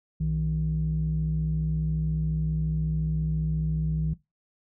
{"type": "tone pair together", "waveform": "sine", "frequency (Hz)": [63, 157.43], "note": ["B1", "D#3"], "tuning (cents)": [35, 21], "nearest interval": "octave + major third", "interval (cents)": 1586, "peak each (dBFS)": [-29, -24], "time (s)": [0.2, 4.14], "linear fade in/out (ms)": 10, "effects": ["noise-tail reverb RT60 0.2 s tail -18 dB re dry", "tanh soft clip ceiling -18 dBFS"]}